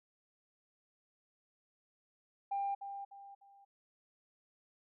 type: tone with echo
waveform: sine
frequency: 796 Hz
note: G5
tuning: 26 cents sharp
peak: -32 dBFS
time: 2.51-2.75 s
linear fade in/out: 10 ms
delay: 300 ms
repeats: 3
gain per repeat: -9 dB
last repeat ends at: 3.65 s
effects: tanh soft clip ceiling -29 dBFS